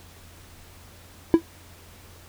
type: tone with exponential decay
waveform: triangle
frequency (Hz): 331.2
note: E4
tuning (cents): +8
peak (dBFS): -5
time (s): 1.34-1.42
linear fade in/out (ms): 0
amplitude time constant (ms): 16
effects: added 87 Hz sine -50 dBFS peak until 2.28 s + pink hiss -50 dBFS RMS until 2.28 s